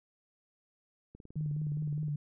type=click train; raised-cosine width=3 ms; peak=-37 dBFS; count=19; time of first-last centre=1.15-2.083 s; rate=19.3 Hz
type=tone with vibrato; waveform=sine; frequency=150 Hz; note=D3; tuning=37 cents sharp; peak=-31 dBFS; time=1.36-2.16 s; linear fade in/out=5 ms; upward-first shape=sine; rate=4.9 Hz; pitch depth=43 cents each way
effects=none